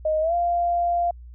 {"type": "tone with pitch glide", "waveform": "sine", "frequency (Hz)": [622.3, 694.5], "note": ["D#5", "F5"], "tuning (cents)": [0, -10], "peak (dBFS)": -19, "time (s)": [0.05, 1.11], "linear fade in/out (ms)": 5, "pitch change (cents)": 190, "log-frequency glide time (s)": [0.21, 0.34], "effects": ["added 60 Hz sine -39 dBFS peak until 1.34 s"]}